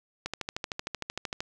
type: click train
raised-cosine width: 0.2 ms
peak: -15 dBFS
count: 16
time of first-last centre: 0.26-1.405 s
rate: 13.1 Hz
effects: none